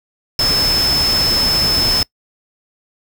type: tone in noise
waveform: sine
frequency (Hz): 5240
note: E8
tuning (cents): -11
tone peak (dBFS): -13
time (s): 0.39-2.03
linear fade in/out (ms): 2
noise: pink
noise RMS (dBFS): -21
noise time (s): 0.39-2.03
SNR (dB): +5
effects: noise-tail reverb RT60 0.1 s tail -24 dB re dry